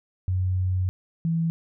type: tone pair in turn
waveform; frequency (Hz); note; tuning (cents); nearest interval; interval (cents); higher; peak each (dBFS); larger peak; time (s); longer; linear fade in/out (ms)
sine; 92.4 / 165.03; F#2 / E3; -2 / +2; minor seventh; 1004; second; -21 / -21; neither; 0.28-0.89 / 1.25-1.5; first; 0
effects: none